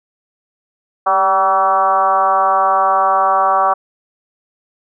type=tone with frequency modulation; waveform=sine; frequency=956 Hz; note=A#5; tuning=43 cents sharp; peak=-10 dBFS; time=1.06-3.74 s; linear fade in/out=10 ms; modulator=188 Hz; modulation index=1.8; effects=none